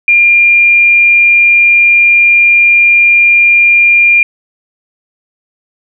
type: tone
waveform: sine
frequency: 2400 Hz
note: D7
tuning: 37 cents sharp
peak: -3 dBFS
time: 0.08-4.23 s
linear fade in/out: 2 ms
effects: none